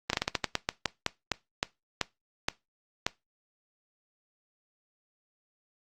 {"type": "slowing click train", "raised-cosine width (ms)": 0.2, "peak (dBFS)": -8, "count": 16, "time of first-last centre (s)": [0.1, 3.065], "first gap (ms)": 32, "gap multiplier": 1.23, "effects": ["noise-tail reverb RT60 0.2 s tail -20 dB re dry", "Opus 32 kbps"]}